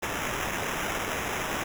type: noise with sample-and-hold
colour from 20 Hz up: white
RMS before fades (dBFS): -31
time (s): 0.02-1.64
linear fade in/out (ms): 10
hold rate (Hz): 4410
effects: none